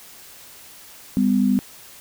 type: tone pair together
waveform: sine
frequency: 200 / 251.8 Hz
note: G3 / B3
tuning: +35 / +34 cents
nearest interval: major third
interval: 399 cents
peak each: -18 dBFS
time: 1.17-1.59 s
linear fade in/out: 0 ms
effects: white hiss -44 dBFS RMS until 2 s